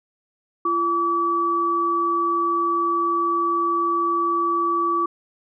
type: tone pair together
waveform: sine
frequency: 341.3 / 1148 Hz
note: F4 / D6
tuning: -40 / -40 cents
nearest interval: octave + major sixth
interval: 2100 cents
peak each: -25 / -19 dBFS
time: 0.65-5.06 s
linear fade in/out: 5 ms
effects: none